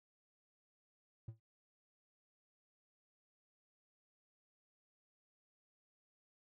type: tone with exponential decay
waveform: triangle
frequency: 111.7 Hz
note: A2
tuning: 27 cents sharp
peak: -39 dBFS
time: 1.28-1.4 s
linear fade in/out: 5 ms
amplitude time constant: 24 ms
effects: none

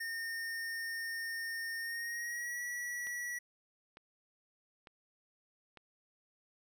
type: tone with pitch glide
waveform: square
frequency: 1828 to 1936.7 Hz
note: A#6 to B6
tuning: -34 to -34 cents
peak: -38 dBFS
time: 0-3.39 s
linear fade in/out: 10 ms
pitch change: +100 cents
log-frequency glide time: 1.78-2.62 s
type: click train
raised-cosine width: 0.3 ms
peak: -36 dBFS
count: 4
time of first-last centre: 3.07-5.773 s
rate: 1.11 Hz
effects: none

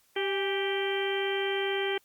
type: harmonic tone with a mistuned harmonic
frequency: 391.3 Hz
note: G4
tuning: 3 cents flat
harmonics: 1 / 2 / 3 / 4 / 5 / 6 / 7 / 8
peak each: -29 / -37 / -44 / -38 / -37 / -38 / -45 / -36 dBFS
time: 0.16-1.98 s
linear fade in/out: 5 ms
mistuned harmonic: 2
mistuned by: +54 cents
effects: white hiss -66 dBFS RMS until 2.04 s + Opus 48 kbps

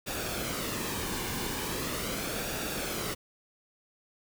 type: noise with flanger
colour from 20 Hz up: pink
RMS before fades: -34 dBFS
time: 0.06-3.15 s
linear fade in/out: 20 ms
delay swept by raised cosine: 0.96 to 1.56 ms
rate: 0.4 Hz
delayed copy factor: -0.5
effects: none

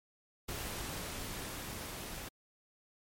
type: noise with level ramp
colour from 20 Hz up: pink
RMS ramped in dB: -40 to -44 dBFS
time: 0.48-2.29 s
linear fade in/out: 10 ms
effects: MP3 64 kbps

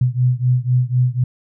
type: beating tone pair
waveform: sine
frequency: 123.7 / 127.7 Hz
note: B2 / C3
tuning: +3 / -42 cents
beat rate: 4 Hz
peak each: -16 / -17 dBFS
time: 0.01-1.24 s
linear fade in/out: 5 ms
effects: none

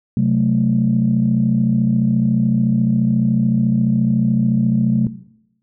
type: chord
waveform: sine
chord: F# diminished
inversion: second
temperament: equal with one note detuned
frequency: 130.81 / 185.96 / 220 Hz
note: C3 / F#3 / A3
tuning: 0 / +9 / 0 cents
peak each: -17 dBFS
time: 0.17-5.07 s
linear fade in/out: 2 ms
effects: noise-tail reverb RT60 0.8 s tail -17 dB re dry + tanh soft clip ceiling -5 dBFS

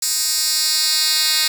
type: tone with high-pass filter sweep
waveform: 10% pulse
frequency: 311.1 Hz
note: D#4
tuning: in tune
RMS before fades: -18 dBFS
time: 0.02-1.48 s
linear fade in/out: 5 ms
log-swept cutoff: 6400 to 3500 Hz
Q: 1.8
effects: none

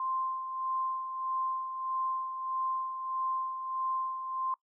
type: tone with tremolo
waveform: sine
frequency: 1046.5 Hz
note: C6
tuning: in tune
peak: -29 dBFS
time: 0-4.54 s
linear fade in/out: 2 ms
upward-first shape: sine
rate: 1.6 Hz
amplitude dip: 55%
effects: noise-tail reverb RT60 0.1 s tail -21 dB re dry

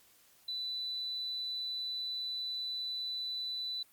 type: tone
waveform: sine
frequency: 3985 Hz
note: B7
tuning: 15 cents sharp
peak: -35 dBFS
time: 0.48-3.83 s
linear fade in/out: 5 ms
effects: white hiss -64 dBFS RMS until 3.92 s + Opus 48 kbps

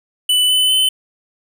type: tone with pitch steps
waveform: square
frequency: 2986 / 3014 / 3042 Hz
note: F#7 / F#7 / F#7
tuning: +15 / +31 / +47 cents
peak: -12 dBFS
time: 0.29-0.89 s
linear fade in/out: 5 ms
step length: 200 ms
effects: none

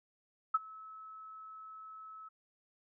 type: tone with ADSR envelope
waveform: sine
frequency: 1297 Hz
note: E6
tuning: 28 cents flat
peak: -23 dBFS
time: 0.54-2.29 s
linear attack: 8 ms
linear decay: 29 ms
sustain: -24 dB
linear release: 13 ms
effects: none

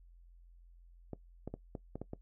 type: clicks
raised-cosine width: 2 ms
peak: -27 dBFS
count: 7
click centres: 1.133 / 1.476 / 1.54 / 1.752 / 1.956 / 2.016 / 2.134 s
effects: noise-tail reverb RT60 0.1 s tail -19 dB re dry + added 43 Hz sine -56 dBFS peak until 2.21 s

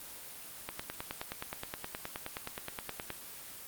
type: click train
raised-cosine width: 0.3 ms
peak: -20 dBFS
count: 24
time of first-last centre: 0.69-3.103 s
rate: 9.53 Hz
effects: white hiss -47 dBFS RMS until 3.67 s + Opus 24 kbps

